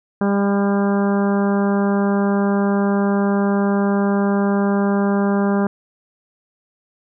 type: harmonic tone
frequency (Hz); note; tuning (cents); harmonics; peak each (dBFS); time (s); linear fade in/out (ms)
200; G3; +35; 1 / 2 / 3 / 4 / 5 / 6 / 7 / 8; -16 / -22 / -26 / -28 / -30 / -32 / -33 / -34; 0.21-5.67; 2
effects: none